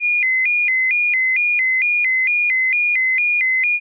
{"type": "tone with vibrato", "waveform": "sine", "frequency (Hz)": 2232, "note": "C#7", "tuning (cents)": 11, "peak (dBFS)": -14, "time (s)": [0, 3.8], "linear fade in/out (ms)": 50, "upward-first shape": "square", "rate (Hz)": 2.2, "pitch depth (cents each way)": 150, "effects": []}